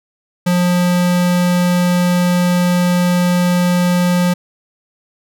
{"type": "tone", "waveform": "square", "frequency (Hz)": 177.7, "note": "F3", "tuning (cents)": 30, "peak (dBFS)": -12, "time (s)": [0.46, 4.34], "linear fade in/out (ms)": 10, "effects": []}